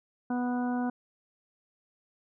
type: harmonic tone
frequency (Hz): 246.4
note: B3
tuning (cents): -4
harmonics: 1 / 2 / 3 / 4 / 5 / 6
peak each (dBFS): -28 / -41 / -36 / -42 / -48 / -43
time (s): 0.3-0.9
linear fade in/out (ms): 5
effects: none